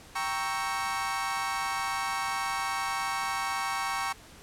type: chord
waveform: 30% pulse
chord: G diminished seventh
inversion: none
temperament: equal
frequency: 784 / 932.3 / 1108.7 / 1318.5 Hz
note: G5 / Bb5 / Db6 / Fb6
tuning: 0 / 0 / 0 / 0 cents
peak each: -32 / -33 / -30 / -36 dBFS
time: 0.15-4.13 s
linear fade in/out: 10 ms
effects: pink hiss -51 dBFS RMS until 4.42 s + low-pass 11000 Hz 12 dB/octave